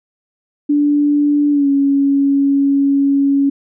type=tone with pitch glide; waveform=sine; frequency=291.6 to 278.4 Hz; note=D4 to C#4; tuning=-12 to +8 cents; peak=-10 dBFS; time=0.69-3.5 s; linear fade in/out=10 ms; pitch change=-80 cents; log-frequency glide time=1.51-1.68 s; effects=none